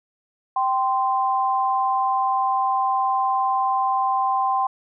sine tone pair together, 780 / 1040.6 Hz, G5 / C6, -9 / -10 cents, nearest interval perfect fourth, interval 499 cents, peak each -21 / -21 dBFS, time 0.56-4.67 s, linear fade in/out 5 ms, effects none

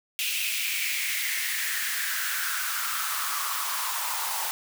white noise with high-pass filter sweep, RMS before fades -29 dBFS, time 0.19-4.51 s, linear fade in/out 0 ms, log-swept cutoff 2700 to 860 Hz, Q 5, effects none

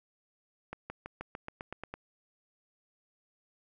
accelerating click train, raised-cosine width 0.5 ms, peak -24 dBFS, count 10, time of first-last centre 0.73-1.94 s, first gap 170 ms, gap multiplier 0.94, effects none

